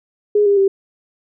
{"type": "tone with pitch steps", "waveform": "sine", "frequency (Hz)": [415.3, 402.8, 390.6], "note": ["G#4", "G4", "G4"], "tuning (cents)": [0, 47, -6], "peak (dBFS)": -10, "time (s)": [0.35, 0.68], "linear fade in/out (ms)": 5, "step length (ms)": 110, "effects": []}